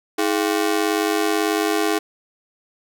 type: ring-modulated tone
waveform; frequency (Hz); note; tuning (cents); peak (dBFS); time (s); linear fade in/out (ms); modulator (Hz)
sawtooth; 370; F#4; 0; -11; 0.18-1.99; 10; 49.1
effects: none